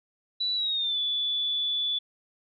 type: tone with pitch glide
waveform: sine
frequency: 3951 to 3459 Hz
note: B7 to A7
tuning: 0 to -30 cents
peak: -25 dBFS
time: 0.4-1.99 s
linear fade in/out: 10 ms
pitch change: -230 cents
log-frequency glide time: 0.55-0.99 s
effects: none